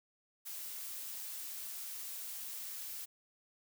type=noise; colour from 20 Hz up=blue; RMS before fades=-44 dBFS; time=0.45-3.06 s; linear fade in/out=20 ms; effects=none